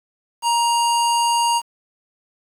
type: tone with low-pass filter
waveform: square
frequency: 940 Hz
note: A#5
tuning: 14 cents sharp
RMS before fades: -18 dBFS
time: 0.42-1.62 s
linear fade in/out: 50 ms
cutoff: 9000 Hz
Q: 1.8
effects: 7-bit